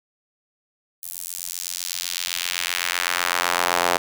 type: tone with high-pass filter sweep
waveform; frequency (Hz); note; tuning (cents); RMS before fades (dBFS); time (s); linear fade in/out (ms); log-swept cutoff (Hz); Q
square; 43.93; F1; +11; -25; 1.02-3.98; 10; 11000 to 670; 1.1
effects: none